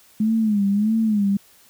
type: tone with vibrato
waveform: sine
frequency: 211 Hz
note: G#3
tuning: 28 cents sharp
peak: -16 dBFS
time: 0.2-1.37 s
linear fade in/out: 5 ms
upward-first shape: sine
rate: 1.6 Hz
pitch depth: 110 cents each way
effects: white hiss -53 dBFS RMS until 1.69 s